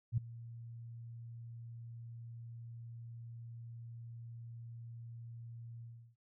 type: tone with ADSR envelope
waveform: sine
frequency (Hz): 116.54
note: A#2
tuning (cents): 0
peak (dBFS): -27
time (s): 0.12-6.16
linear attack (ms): 55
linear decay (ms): 8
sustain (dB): -19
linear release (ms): 340
effects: none